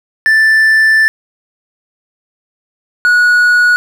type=tone pair in turn; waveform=triangle; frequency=1765 / 1459.5 Hz; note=A6 / F#6; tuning=+5 / -24 cents; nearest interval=minor third; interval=329 cents; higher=first; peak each=-4 dBFS; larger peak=neither; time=0.26-1.08 / 3.05-3.76 s; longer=first; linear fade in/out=0 ms; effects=none